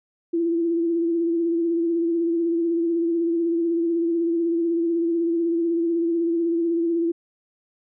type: tone with vibrato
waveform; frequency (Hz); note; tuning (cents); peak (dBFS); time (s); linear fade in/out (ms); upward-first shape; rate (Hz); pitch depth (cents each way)
sine; 336; E4; +33; -19; 0.33-7.12; 10; sine; 16; 35
effects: none